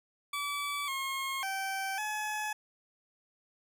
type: tone with pitch steps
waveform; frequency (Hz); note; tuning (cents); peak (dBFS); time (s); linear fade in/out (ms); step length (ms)
20% pulse; 1150 / 1078 / 775 / 851; D6 / C#6 / G5 / G#5; -37 / -49 / -20 / +42; -28; 0.33-2.53; 5; 550
effects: none